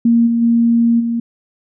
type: tone with level steps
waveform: sine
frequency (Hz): 233.1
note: A#3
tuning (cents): 0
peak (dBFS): -8 / -12 / -9 / -15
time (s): 0.05-1.2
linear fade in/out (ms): 5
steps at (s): 0.26 / 0.41 / 0.99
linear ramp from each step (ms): 20
effects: none